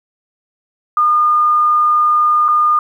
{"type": "tone with dropouts", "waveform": "sine", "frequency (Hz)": 1216, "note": "D#6", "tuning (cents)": -40, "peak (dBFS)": -9, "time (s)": [0.97, 2.79], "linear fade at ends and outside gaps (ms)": 2, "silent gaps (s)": [2.482, 2.486], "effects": ["8-bit"]}